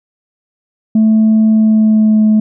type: tone with pitch glide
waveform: sine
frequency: 218.9 to 215.4 Hz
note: A3 to A3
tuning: -9 to -37 cents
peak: -4 dBFS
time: 0.95-2.4 s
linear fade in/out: 5 ms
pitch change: -28 cents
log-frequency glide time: 1.49-2.23 s
effects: tanh soft clip ceiling -4 dBFS